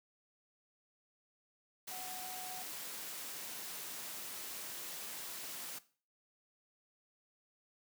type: tone in noise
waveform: sine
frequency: 740 Hz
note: F#5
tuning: in tune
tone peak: -47 dBFS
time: 1.91-2.63 s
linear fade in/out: 10 ms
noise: white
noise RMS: -45 dBFS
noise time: 1.87-5.79 s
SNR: -5 dB
effects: noise-tail reverb RT60 0.4 s tail -17 dB re dry + high-pass 150 Hz 12 dB/octave